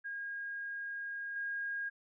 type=tone with level steps; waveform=sine; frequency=1628 Hz; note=G#6; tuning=35 cents flat; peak=-38 / -35 dBFS; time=0.04-1.9 s; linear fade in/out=20 ms; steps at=1.36 s; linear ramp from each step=2 ms; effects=none